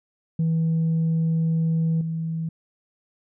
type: tone with level steps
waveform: sine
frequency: 162.7 Hz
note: E3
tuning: 22 cents flat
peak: -17 / -24 dBFS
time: 0.39-2.49 s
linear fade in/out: 5 ms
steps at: 2.01 s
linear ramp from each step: 2 ms
effects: tanh soft clip ceiling -17 dBFS